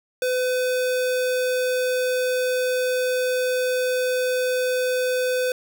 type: tone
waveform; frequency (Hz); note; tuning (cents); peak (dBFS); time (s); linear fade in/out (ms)
square; 505; B4; +39; -21; 0.22-5.52; 2
effects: none